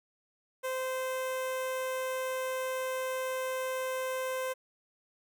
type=tone with notch filter; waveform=sawtooth; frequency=518 Hz; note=C5; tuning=17 cents flat; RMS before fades=-34 dBFS; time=0.63-4.54 s; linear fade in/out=20 ms; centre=4500 Hz; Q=1.5; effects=none